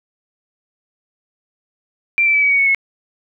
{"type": "tone with pitch steps", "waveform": "sine", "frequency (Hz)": [2359, 2329, 2300, 2271, 2242, 2214, 2186], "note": ["D7", "D7", "D7", "C#7", "C#7", "C#7", "C#7"], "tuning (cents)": [7, -15, -37, 41, 19, -3, -25], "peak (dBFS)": -11, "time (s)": [2.18, 2.747], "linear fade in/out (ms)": 0, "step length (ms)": 81, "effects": []}